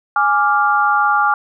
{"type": "chord", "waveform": "sine", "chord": "D diminished", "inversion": "second", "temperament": "equal", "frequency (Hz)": [830.6, 1174.7, 1396.9], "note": ["Ab5", "D6", "F6"], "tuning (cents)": [0, 0, 0], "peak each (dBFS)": -16, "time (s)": [0.16, 1.34], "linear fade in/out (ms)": 2, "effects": []}